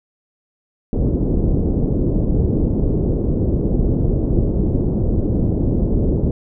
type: low-pass noise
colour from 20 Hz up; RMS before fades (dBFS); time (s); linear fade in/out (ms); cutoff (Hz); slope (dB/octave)
pink; -17; 0.93-6.31; 2; 430; 24
effects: none